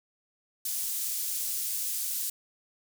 pink high-pass noise, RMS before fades -32 dBFS, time 0.65-2.3 s, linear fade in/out 5 ms, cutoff 8200 Hz, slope 12 dB/octave, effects none

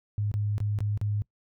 sine tone with dropouts, 103.83 Hz, G#2, in tune, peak -25 dBFS, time 0.18-1.22 s, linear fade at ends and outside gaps 0 ms, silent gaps 0.315-0.34 / 0.581-0.603 / 0.788-0.805 / 0.975-1.014 s, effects noise-tail reverb RT60 0.1 s tail -23 dB re dry

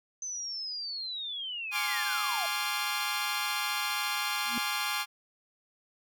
sine linear sweep, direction down, 6190 to 642 Hz, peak -34 dBFS, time 0.22-2.46 s, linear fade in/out 2 ms
15% pulse chord, D half-diminished seventh, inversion second, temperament equal with one note detuned, 830.6 / 1051.3 / 1174.7 / 1396.9 Hz, Ab5 / C6 / D6 / F6, 0 / +8 / 0 / 0 cents, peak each -29 dBFS, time 1.71-5.06 s, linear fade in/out 50 ms
sine tone with exponential growth, 237.6 Hz, A#3, 33 cents sharp, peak -29 dBFS, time 4.43-4.58 s, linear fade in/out 0 ms, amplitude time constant 31 ms
effects none

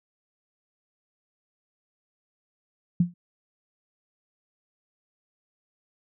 sine tone with exponential decay, 174.61 Hz, F3, in tune, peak -14 dBFS, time 3-3.14 s, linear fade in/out 5 ms, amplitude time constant 29 ms, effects none

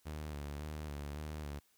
sawtooth tone with vibrato, 74.3 Hz, D2, 21 cents sharp, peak -37 dBFS, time 0.05-1.6 s, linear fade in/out 20 ms, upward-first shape square, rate 1.8 Hz, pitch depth 46 cents each way, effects white hiss -72 dBFS RMS until 1.77 s

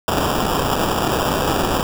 white noise with sample-and-hold, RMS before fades -19 dBFS, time 0.08-1.83 s, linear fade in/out 0 ms, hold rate 2100 Hz, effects none

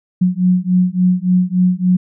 sine beating tone pair, 180.1 / 183.6 Hz, F#3 / F#3, -46 / -13 cents, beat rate 3.5 Hz, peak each -14 dBFS, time 0.21-1.97 s, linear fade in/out 10 ms, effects none

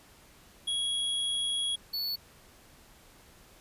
square tone pair in turn, 3322 / 4434 Hz, G#7 / C#8, 0 / 0 cents, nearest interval perfect fourth, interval 500 cents, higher second, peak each -29 / -31 dBFS, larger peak first, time 0.67-1.76 / 1.93-2.16 s, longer first, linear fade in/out 10 ms, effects pink hiss -57 dBFS RMS until 3.6 s + resampled to 32000 Hz

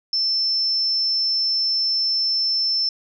sine tone, 5320 Hz, E8, 15 cents sharp, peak -18 dBFS, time 0.13-2.89 s, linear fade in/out 2 ms, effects none

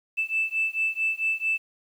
sine beating tone pair, 2637 / 2641.5 Hz, E7 / E7, 0 / +3 cents, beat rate 4.5 Hz, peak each -26 dBFS, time 0.17-1.58 s, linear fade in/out 20 ms, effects tanh soft clip ceiling -16 dBFS + 9-bit

